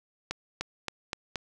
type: accelerating click train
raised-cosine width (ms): 0.2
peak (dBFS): -14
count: 5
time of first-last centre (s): 0.31-1.358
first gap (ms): 300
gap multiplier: 0.91
effects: none